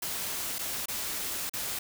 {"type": "noise with dropouts", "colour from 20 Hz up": "white", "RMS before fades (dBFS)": -34, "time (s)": [0.02, 1.79], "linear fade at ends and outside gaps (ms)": 5, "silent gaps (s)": [[0.585, 0.59], [0.858, 0.883], [1.496, 1.535]], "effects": []}